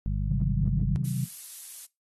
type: harmonic tone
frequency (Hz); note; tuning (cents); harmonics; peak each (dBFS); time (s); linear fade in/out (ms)
50.2; G1; +42; 1 / 2 / 3 / 4; -27 / -32 / -33 / -38; 0.06-0.96; 0
type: chord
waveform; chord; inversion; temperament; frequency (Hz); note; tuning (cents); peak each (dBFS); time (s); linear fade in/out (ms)
sine; C diminished; none; just; 130.81 / 156.98 / 188.37; C3 / Eb3 / Gb3; 0 / +16 / +31; -28 / -32 / -33; 0.28-1.25; 10
type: noise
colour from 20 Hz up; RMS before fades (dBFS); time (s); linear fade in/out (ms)
violet; -38; 1.04-1.86; 10
effects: noise-tail reverb RT60 0.2 s tail -20 dB re dry + AAC 32 kbps